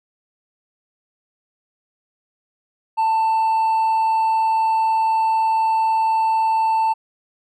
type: tone with hard clipping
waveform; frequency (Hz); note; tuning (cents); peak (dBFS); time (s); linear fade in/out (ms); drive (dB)
sine; 889; A5; +18; -16; 2.97-6.94; 20; 2
effects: none